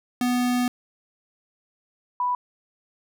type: tone pair in turn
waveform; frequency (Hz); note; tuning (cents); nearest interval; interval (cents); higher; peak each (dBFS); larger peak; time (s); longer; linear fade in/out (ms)
square / sine; 246.9 / 987.6; B3 / B5; 0 / 0; 2 octaves; 2400; second; -21; neither; 0.21-0.68 / 2.2-2.35; first; 2
effects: none